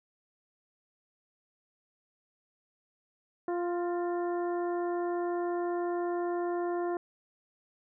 harmonic tone with a mistuned harmonic, 349.2 Hz, F4, in tune, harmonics 1 / 2 / 3 / 4 / 5, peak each -30 / -36 / -42 / -47 / -50 dBFS, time 3.48-6.97 s, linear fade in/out 2 ms, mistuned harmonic 5, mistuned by +35 cents, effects none

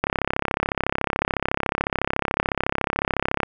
click train, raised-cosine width 0.5 ms, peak -5 dBFS, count 116, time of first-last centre 0.04-3.432 s, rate 33.9 Hz, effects none

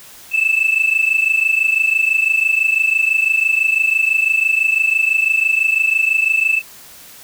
sine tone pair together, 2617 / 2643 Hz, E7 / E7, -13 / +4 cents, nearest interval unison, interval 17 cents, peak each -14 dBFS, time 0.31-6.62 s, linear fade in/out 50 ms, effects tanh soft clip ceiling -8 dBFS + white hiss -40 dBFS RMS until 7.23 s

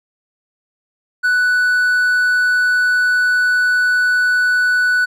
triangle tone, 1485 Hz, F#6, 6 cents sharp, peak -10 dBFS, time 1.23-5.06 s, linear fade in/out 20 ms, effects none

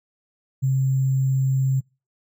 sine tone with sample-and-hold, 133.4 Hz, C3, 34 cents sharp, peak -17 dBFS, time 0.62-1.81 s, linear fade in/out 20 ms, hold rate 7350 Hz, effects noise-tail reverb RT60 0.3 s tail -26 dB re dry

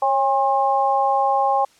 sine tone with amplitude modulation, 810 Hz, G#5, 43 cents flat, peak -11 dBFS, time 0.02-1.65 s, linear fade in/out 5 ms, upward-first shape sine, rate 260 Hz, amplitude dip 100%, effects white hiss -55 dBFS RMS until 1.79 s + low-pass 8000 Hz 12 dB/octave

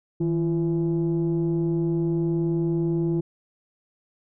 sine tone pair together, 160.2 / 339.7 Hz, E3 / F4, -49 / -48 cents, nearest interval octave + minor second, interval 1301 cents, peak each -22 / -22 dBFS, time 0.2-3.21 s, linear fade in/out 10 ms, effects tanh soft clip ceiling -17 dBFS

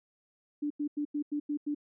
sine tone bursts, 293.7 Hz, D4, in tune, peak -29 dBFS, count 7, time 0.62-1.748 s, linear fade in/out 10 ms, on 84 ms, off 90 ms, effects none

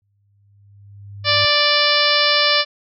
sine tone with exponential growth, 100.7 Hz, G2, 47 cents sharp, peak -24 dBFS, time 0.02-1.45 s, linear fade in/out 0 ms, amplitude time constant 310 ms
harmonic tone, 587.3 Hz, D5, in tune, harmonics 1 / 2 / 3 / 4 / 5 / 6 / 7 / 8 / 9, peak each -22 / -22 / -22 / -22 / -22 / -22 / -22 / -22 / -22 dBFS, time 1.24-2.65 s, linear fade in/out 50 ms
effects none

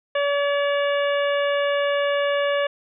harmonic tone with a mistuned harmonic, 570 Hz, C#5, 48 cents sharp, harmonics 1 / 2 / 3 / 4 / 5 / 6, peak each -20 / -29 / -28 / -34 / -32 / -38 dBFS, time 0.15-2.67 s, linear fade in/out 5 ms, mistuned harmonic 6, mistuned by +32 cents, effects none

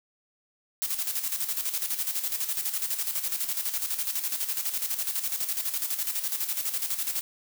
blue noise with tremolo, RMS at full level -28 dBFS, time 0.82-7.21 s, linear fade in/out 0 ms, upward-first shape square, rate 12 Hz, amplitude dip 60%, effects none

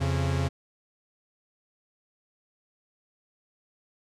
45% pulse tone pair together, 86 / 136.64 Hz, F2 / C#3, -26 / -25 cents, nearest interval minor sixth, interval 801 cents, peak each -27 dBFS, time 0-0.49 s, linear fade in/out 20 ms, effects low-pass 8000 Hz 12 dB/octave

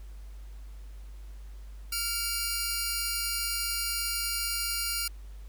10% pulse tone cluster, 1393 / 2287 / 4881 Hz, F6 / D7 / D#8, -5 / -47 / -34 cents, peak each -26 dBFS, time 1.92-5.08 s, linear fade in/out 5 ms, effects added 50 Hz sine -41 dBFS peak until 5.48 s + pink hiss -61 dBFS RMS until 5.48 s

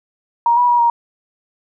sine tone with pitch steps, 941 / 975 / 961 / 941 Hz, A#5 / B5 / B5 / A#5, +16 / -23 / -48 / +16 cents, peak -10 dBFS, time 0.46-0.9 s, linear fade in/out 2 ms, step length 110 ms, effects none

